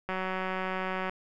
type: click train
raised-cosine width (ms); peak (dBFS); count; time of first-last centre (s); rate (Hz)
0.5; -18; 189; 0.09-1.095; 187
effects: none